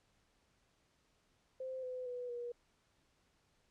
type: tone with pitch steps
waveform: sine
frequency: 520 / 506.4 / 493.1 / 480.2 Hz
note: C5 / B4 / B4 / B4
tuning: -11 / +43 / -3 / -49 cents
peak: -40 dBFS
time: 1.6-2.52 s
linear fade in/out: 5 ms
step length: 230 ms
effects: pink hiss -75 dBFS RMS until 3.7 s + low-pass 8000 Hz 12 dB/octave